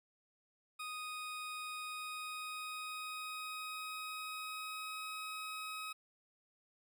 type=tone with pitch glide; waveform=20% pulse; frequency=1244.5 to 1269.2 Hz; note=D#6 to D#6; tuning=0 to +34 cents; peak=-37 dBFS; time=0.79-5.93 s; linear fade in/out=10 ms; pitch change=+34 cents; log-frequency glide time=1.81-5.08 s; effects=none